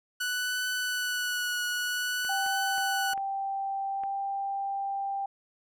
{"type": "tone with vibrato", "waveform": "sawtooth", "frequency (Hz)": 1480, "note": "F#6", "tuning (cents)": 0, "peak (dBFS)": -25, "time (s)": [0.2, 3.14], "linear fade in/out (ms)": 10, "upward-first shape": "triangle", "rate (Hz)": 0.52, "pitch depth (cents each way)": 22}
{"type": "clicks", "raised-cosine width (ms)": 0.5, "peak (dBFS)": -30, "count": 6, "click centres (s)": [2.249, 2.463, 2.781, 3.133, 3.177, 4.036]}
{"type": "tone with pitch glide", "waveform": "sine", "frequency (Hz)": [784, 789.9], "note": ["G5", "G5"], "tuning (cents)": [0, 13], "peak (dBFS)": -29, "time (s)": [2.29, 5.26], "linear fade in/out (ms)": 5, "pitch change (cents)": 13, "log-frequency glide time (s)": [3.87, 4.2]}
{"effects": []}